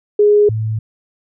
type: tone pair in turn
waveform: sine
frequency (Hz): 415.3 / 109.74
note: G#4 / A2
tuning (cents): 0 / -4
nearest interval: octave + major seventh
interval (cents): 2304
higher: first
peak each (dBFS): -7 / -16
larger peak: first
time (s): 0.19-0.49 / 0.49-0.79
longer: neither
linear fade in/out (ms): 5
effects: none